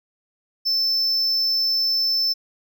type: tone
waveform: triangle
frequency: 5290 Hz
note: E8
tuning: 5 cents sharp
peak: -17 dBFS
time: 0.65-2.34 s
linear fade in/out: 20 ms
effects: none